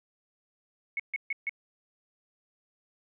sine tone bursts, 2199 Hz, C#7, 14 cents flat, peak -28 dBFS, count 4, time 0.97-1.494 s, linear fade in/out 2 ms, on 26 ms, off 140 ms, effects none

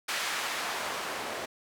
white noise with band-pass filter sweep, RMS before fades -34 dBFS, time 0.08-1.46 s, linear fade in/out 10 ms, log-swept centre 1700 to 530 Hz, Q 0.72, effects none

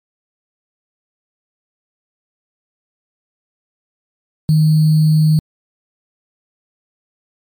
sine tone with sample-and-hold, 155.56 Hz, D#3, in tune, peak -8 dBFS, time 4.49-5.39 s, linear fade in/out 0 ms, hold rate 4410 Hz, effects MP3 96 kbps

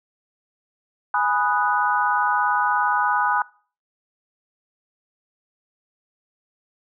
sine chord, G# minor seventh, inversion none, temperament equal, 830.6 / 987.8 / 1244.5 / 1480 Hz, G#5 / B5 / D#6 / F#6, 0 / 0 / 0 / 0 cents, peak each -23 / -23 / -24 / -24 dBFS, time 1.14-3.42 s, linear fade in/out 2 ms, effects noise-tail reverb RT60 0.4 s tail -21 dB re dry

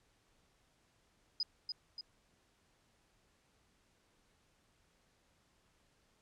sine tone with echo, 4978 Hz, D#8, in tune, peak -32 dBFS, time 1.4-1.43 s, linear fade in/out 2 ms, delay 290 ms, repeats 2, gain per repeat -5 dB, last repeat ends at 2.01 s, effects pink hiss -73 dBFS RMS until 6.21 s + low-pass 9000 Hz 12 dB/octave

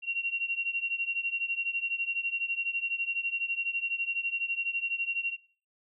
sine beating tone pair, 2745 / 2757 Hz, F7 / F7, -31 / -23 cents, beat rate 12 Hz, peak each -31 / -33 dBFS, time 0.02-5.37 s, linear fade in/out 50 ms, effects noise-tail reverb RT60 0.4 s tail -18 dB re dry

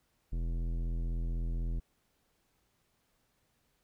sine tone with tanh clipping, 42 Hz, E1, 33 cents sharp, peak -33 dBFS, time 0.32-1.8 s, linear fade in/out 10 ms, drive 15 dB, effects pink hiss -75 dBFS RMS until 3.83 s

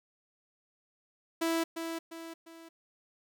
sawtooth tone with echo, 329.6 Hz, E4, in tune, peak -24 dBFS, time 1.41-1.64 s, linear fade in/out 10 ms, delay 350 ms, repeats 3, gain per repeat -7 dB, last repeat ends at 2.69 s, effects none

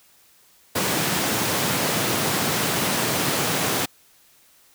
pink high-pass noise, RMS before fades -23 dBFS, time 0.75-3.86 s, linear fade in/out 10 ms, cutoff 120 Hz, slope 24 dB/octave, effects white hiss -56 dBFS RMS until 4.74 s

